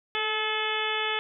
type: harmonic tone with a mistuned harmonic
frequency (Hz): 431.3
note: A4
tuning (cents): -35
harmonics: 1 / 2 / 3 / 4 / 5 / 6 / 7 / 8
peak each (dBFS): -34 / -34 / -34 / -34 / -34 / -34 / -34 / -34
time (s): 0.15-1.19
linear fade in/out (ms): 0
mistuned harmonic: 1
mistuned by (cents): +19
effects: none